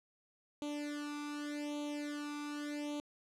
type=tone with flanger; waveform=sawtooth; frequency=293.7 Hz; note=D4; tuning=in tune; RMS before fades=-41 dBFS; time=0.62-3 s; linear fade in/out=0 ms; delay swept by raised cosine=0.29 to 0.82 ms; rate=0.85 Hz; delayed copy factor=+0.95; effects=low-pass 9000 Hz 12 dB/octave